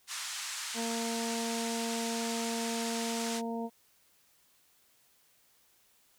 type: band-pass noise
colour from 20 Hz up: white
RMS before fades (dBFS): -39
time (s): 0.07-3.42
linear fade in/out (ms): 50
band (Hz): 990 to 8500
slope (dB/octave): 24
type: harmonic tone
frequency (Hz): 230.2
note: A#3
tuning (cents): -22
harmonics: 1 / 2 / 3 / 4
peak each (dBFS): -35 / -39 / -41 / -43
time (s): 0.74-3.7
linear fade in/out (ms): 50
effects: white hiss -67 dBFS RMS until 6.18 s